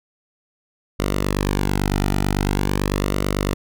sawtooth tone with flanger, 49 Hz, G1, in tune, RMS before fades -21 dBFS, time 0.99-3.54 s, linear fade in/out 10 ms, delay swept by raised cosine 1.2 to 1.85 ms, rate 0.44 Hz, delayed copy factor -0.7, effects none

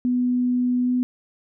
sine tone with pitch glide, 247.9 to 249.6 Hz, B3 to B3, +7 to +19 cents, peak -18 dBFS, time 0.05-1.03 s, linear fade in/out 0 ms, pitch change +12 cents, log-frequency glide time 0.84-0.91 s, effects none

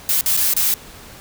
blue noise with dropouts, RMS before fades -17 dBFS, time 0.09-0.74 s, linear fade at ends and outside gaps 1 ms, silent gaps 0.21-0.26 / 0.367-0.373 / 0.537-0.565 s, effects pink hiss -40 dBFS RMS until 1.2 s

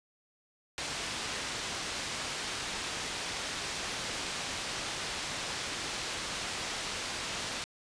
white low-pass noise, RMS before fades -37 dBFS, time 0.78-7.64 s, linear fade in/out 0 ms, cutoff 5200 Hz, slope 12 dB/octave, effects resampled to 22050 Hz

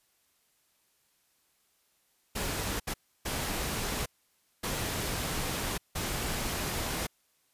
pink noise bursts at uneven times, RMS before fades -33 dBFS, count 5, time 2.35-2.8 / 2.87-2.94 / 3.25-4.06 / 4.63-5.78 / 5.95-7.07 s, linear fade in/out 10 ms, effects white hiss -71 dBFS RMS until 7.53 s + resampled to 32000 Hz

